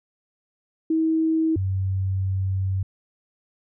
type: tone pair in turn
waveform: sine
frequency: 320.8 / 95.37 Hz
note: E4 / G2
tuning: -47 / -47 cents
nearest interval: octave + major sixth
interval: 2100 cents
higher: first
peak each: -18 / -21 dBFS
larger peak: first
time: 0.9-1.56 / 1.56-2.83 s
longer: second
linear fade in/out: 5 ms
effects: none